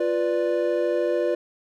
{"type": "chord", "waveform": "triangle", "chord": "B diminished", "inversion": "second", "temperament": "equal", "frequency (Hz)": [349.2, 493.9, 587.3], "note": ["F4", "B4", "D5"], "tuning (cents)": [0, 0, 0], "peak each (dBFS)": -23, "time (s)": [0, 1.35], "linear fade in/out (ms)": 5, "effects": []}